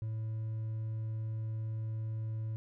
triangle tone with hard clipping, 110.3 Hz, A2, 5 cents sharp, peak -35 dBFS, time 0.02-2.56 s, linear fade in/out 0 ms, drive 5 dB, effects none

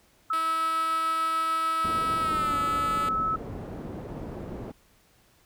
sine tone, 1300 Hz, E6, 24 cents flat, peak -24 dBFS, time 0.3-3.36 s, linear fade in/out 5 ms
5% pulse tone with pitch glide, 323.3 to 286.4 Hz, E4 to D4, -34 to -43 cents, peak -24 dBFS, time 0.33-3.09 s, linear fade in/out 2 ms, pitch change -209 cents, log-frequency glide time 2.2-2.56 s
white low-pass noise, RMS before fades -37 dBFS, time 1.84-4.72 s, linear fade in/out 10 ms, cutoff 370 Hz, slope 12 dB/octave
effects pink hiss -62 dBFS RMS until 5.45 s

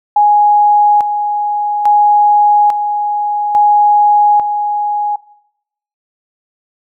sine tone with tremolo, 830.6 Hz, G#5, in tune, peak -5 dBFS, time 0.16-5.16 s, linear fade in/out 5 ms, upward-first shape square, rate 0.59 Hz, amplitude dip 55%, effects noise-tail reverb RT60 0.8 s tail -21 dB re dry

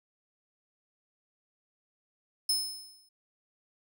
sawtooth tone with exponential decay, 5210 Hz, E8, 21 cents flat, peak -21 dBFS, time 2.49-3.09 s, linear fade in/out 5 ms, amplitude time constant 130 ms, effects none

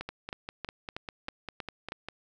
two click trains, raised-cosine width 0.3 ms, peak -21 / -20 dBFS, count 11 / 7, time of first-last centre 0.09-2.086 / 0.01-1.921 s, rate 5.01 / 3.14 Hz, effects none

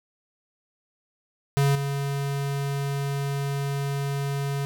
square tone with level steps, 140 Hz, C#3, 18 cents sharp, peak -19 / -26 dBFS, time 1.57-4.65 s, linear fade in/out 0 ms, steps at 1.75 s, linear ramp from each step 5 ms, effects none

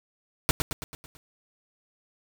pink noise with echo, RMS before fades -21 dBFS, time 0.49-0.51 s, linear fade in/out 0 ms, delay 110 ms, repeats 6, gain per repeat -5 dB, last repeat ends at 1.17 s, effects none

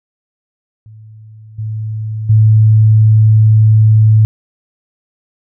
sine tone with level steps, 108.9 Hz, A2, 17 cents flat, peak -33 / -17 / -4 dBFS, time 0.86-4.25 s, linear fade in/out 0 ms, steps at 1.58 / 2.29 s, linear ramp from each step 10 ms, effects none

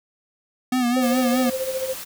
square tone with vibrato, 246.9 Hz, B3, in tune, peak -19 dBFS, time 0.72-1.5 s, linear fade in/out 5 ms, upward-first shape sine, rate 4.8 Hz, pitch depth 64 cents each way
sine tone with tremolo, 523.3 Hz, C5, in tune, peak -21 dBFS, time 0.96-1.94 s, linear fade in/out 10 ms, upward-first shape sine, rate 14 Hz, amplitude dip 65%
white noise, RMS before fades -34 dBFS, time 1.01-2.05 s, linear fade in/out 20 ms
effects none

